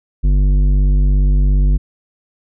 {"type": "tone with tanh clipping", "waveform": "triangle", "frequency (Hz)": 48.63, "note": "G1", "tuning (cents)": -13, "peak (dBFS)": -11, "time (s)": [0.23, 1.78], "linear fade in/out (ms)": 20, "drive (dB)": 15, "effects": []}